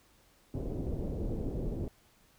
pink low-pass noise, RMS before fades -35 dBFS, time 0.54-1.88 s, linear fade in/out 2 ms, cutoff 510 Hz, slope 24 dB/octave, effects pink hiss -65 dBFS RMS until 2.38 s

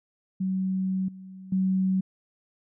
sine tone with level steps, 188.6 Hz, F#3, 33 cents sharp, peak -24 / -40 / -21 dBFS, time 0.4-2.01 s, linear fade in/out 10 ms, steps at 1.08 / 1.52 s, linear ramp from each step 5 ms, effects none

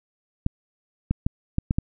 clicks, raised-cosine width 5 ms, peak -9 dBFS, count 6, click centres 0.464 / 1.11 / 1.265 / 1.584 / 1.709 / 1.785 s, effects none

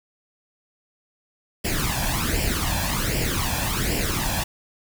pink noise with flanger, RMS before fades -24 dBFS, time 1.64-4.44 s, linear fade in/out 10 ms, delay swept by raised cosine 0.39 to 1.22 ms, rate 1.3 Hz, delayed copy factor +0.7, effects none

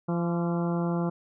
harmonic tone with a mistuned harmonic, 171.6 Hz, F3, 30 cents flat, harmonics 1 / 2 / 3 / 4 / 5 / 6 / 7 / 8, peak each -26 / -32 / -36 / -38 / -40 / -42 / -43 / -44 dBFS, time 0.08-1.1 s, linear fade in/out 10 ms, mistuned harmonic 7, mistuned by -47 cents, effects none

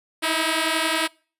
5% pulse beating tone pair, 315.6 / 326.6 Hz, D#4 / E4, +25 / -16 cents, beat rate 11 Hz, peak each -12 dBFS, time 0.22-1.08 s, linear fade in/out 20 ms, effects noise-tail reverb RT60 0.4 s tail -25 dB re dry + resampled to 32000 Hz

